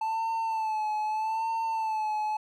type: tone with vibrato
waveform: triangle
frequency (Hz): 878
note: A5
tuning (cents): -4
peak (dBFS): -25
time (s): 0.01-2.37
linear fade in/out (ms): 5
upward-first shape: sine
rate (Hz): 0.8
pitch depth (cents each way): 51
effects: none